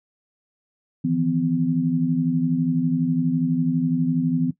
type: tone cluster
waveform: sine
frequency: 156.4 / 168.5 / 253.9 Hz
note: D#3 / E3 / B3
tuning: +9 / +38 / +48 cents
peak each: -26 / -23 / -21 dBFS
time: 1.04-4.51 s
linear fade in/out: 10 ms
effects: noise-tail reverb RT60 0.1 s tail -17 dB re dry

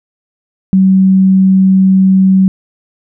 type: tone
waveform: sine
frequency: 190 Hz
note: F#3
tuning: 46 cents sharp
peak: -4 dBFS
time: 0.73-2.48 s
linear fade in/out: 0 ms
effects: none

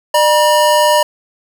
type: tone pair together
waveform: square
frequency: 600 / 959.3 Hz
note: D5 / A#5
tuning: +37 / +49 cents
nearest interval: minor sixth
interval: 812 cents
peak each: -12 dBFS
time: 0.14-1.03 s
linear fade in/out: 5 ms
effects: none

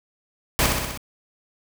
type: noise with echo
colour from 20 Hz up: pink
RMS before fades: -19 dBFS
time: 0.59-0.66 s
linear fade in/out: 0 ms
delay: 63 ms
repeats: 5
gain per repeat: -3 dB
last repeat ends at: 0.975 s
effects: none

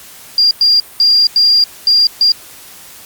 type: tone bursts at uneven times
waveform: sine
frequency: 4791 Hz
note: D8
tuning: 34 cents sharp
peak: -6 dBFS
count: 6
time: 0.38-0.51 / 0.61-0.8 / 1-1.27 / 1.36-1.64 / 1.87-2.07 / 2.21-2.32 s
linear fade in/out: 2 ms
effects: white hiss -36 dBFS RMS until 3.05 s + Opus 48 kbps

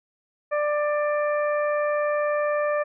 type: harmonic tone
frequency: 592 Hz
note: D5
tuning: 14 cents sharp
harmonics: 1 / 2 / 3 / 4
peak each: -22 / -29 / -32 / -39 dBFS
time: 0.51-2.84 s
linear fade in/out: 20 ms
effects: none

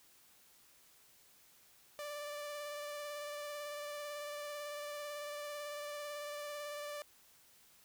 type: tone with vibrato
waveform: sawtooth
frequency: 587.3 Hz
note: D5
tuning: in tune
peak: -38 dBFS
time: 1.99-7.02 s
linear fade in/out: 0 ms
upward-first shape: triangle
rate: 18 Hz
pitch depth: 22 cents each way
effects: white hiss -65 dBFS RMS until 7.84 s

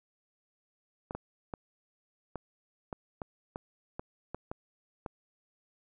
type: clicks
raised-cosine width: 1 ms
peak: -23 dBFS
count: 11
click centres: 1.109 / 1.15 / 1.538 / 2.357 / 2.928 / 3.218 / 3.559 / 3.995 / 4.346 / 4.515 / 5.062 s
effects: none

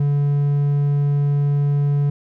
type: tone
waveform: triangle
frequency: 143.5 Hz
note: D3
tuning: 40 cents flat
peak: -13 dBFS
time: 0-2.1 s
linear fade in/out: 5 ms
effects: none

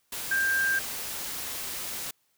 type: tone in noise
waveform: sine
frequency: 1587 Hz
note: G6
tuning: 21 cents sharp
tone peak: -23 dBFS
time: 0.31-0.79 s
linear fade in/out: 5 ms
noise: white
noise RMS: -35 dBFS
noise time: 0.12-2.11 s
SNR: +9 dB
effects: white hiss -71 dBFS RMS until 2.37 s

